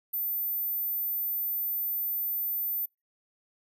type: tone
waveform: sine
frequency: 14080 Hz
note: A9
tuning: in tune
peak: -28 dBFS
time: 0.13-2.86 s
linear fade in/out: 10 ms
effects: noise-tail reverb RT60 0.2 s tail -24 dB re dry